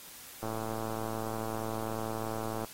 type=click train; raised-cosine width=1 ms; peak=-23 dBFS; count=247; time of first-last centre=0.43-2.646 s; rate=111 Hz; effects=white hiss -49 dBFS RMS until 2.73 s + AAC 48 kbps